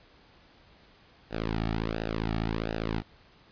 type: tone with flanger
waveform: sawtooth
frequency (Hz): 55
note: A1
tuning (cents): 0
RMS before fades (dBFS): -31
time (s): 1.3-3.03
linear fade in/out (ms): 50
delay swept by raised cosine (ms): 0.9 to 2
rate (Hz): 1.4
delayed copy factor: -0.95
effects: pink hiss -58 dBFS RMS until 3.51 s + resampled to 11025 Hz